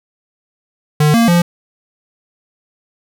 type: tone with pitch steps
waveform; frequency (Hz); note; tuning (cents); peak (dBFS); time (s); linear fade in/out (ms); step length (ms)
square; 150.5 / 231.6 / 173.1; D3 / A#3 / F3; +43 / -11 / -15; -9; 1-1.42; 5; 140
effects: none